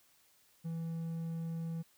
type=tone; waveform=triangle; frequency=164.81 Hz; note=E3; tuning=in tune; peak=-34 dBFS; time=0.64-1.83 s; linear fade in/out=20 ms; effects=white hiss -68 dBFS RMS until 1.97 s